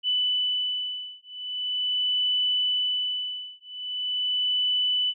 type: beating tone pair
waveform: sine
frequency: 2988 / 2988.42 Hz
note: F#7 / F#7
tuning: +16 / +17 cents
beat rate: 0.42 Hz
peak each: -27 dBFS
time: 0.03-5.14 s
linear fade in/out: 50 ms
effects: none